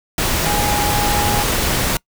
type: tone in noise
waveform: sine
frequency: 827 Hz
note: G#5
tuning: 8 cents flat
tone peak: -20 dBFS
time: 0.46-1.43 s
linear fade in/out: 2 ms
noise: pink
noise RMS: -18 dBFS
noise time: 0.18-1.97 s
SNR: -5 dB
effects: noise-tail reverb RT60 0.1 s tail -24 dB re dry